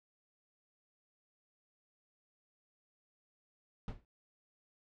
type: noise with exponential decay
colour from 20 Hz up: brown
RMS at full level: -36 dBFS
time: 3.88-4.05 s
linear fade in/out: 1 ms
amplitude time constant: 36 ms
effects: low-pass 4000 Hz 12 dB/octave